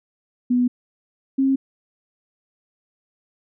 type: tone pair in turn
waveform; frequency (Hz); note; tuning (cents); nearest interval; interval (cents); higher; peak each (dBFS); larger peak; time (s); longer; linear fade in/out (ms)
sine; 246.7 / 268.9; B3 / C4; -2 / +47; minor second; 149; second; -15; neither; 0.5-0.68 / 1.38-1.56; neither; 10
effects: none